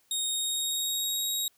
20% pulse tone with pitch glide, 3729 to 3792 Hz, A#7 to A#7, 0 to +29 cents, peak -22 dBFS, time 0.11-1.48 s, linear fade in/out 2 ms, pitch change +29 cents, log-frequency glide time 0.35-1.28 s, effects white hiss -67 dBFS RMS until 1.57 s

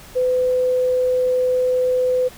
sine tone, 505 Hz, B4, 39 cents sharp, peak -15 dBFS, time 0.15-2.29 s, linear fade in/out 20 ms, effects pink hiss -42 dBFS RMS until 2.37 s

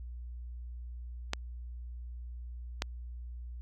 clicks, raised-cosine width 0.2 ms, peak -13 dBFS, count 2, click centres 1.334 / 2.821 s, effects added 60 Hz sine -40 dBFS peak until 3.61 s

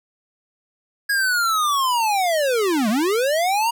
square linear two-way sweep, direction down then up, 1661.2 to 200.8 to 954 Hz, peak -18 dBFS, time 1.09-3.71 s, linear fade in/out 10 ms, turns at 2.89 s, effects none

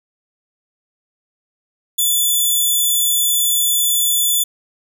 5% pulse tone, 3474 Hz, A7, 23 cents flat, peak -6 dBFS, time 1.98-4.44 s, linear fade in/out 10 ms, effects none

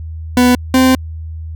40% pulse tone pair in turn, 248 / 259.3 Hz, B3 / C4, +7 / -15 cents, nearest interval minor second, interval 78 cents, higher second, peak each -6 dBFS, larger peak neither, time 0.37-0.55 / 0.74-0.95 s, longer second, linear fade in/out 2 ms, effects added 80 Hz sine -23 dBFS peak until 1.55 s

